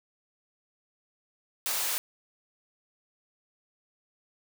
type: high-pass noise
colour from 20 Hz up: white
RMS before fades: -30 dBFS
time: 1.66-1.98 s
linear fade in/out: 0 ms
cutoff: 500 Hz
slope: 12 dB/octave
effects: none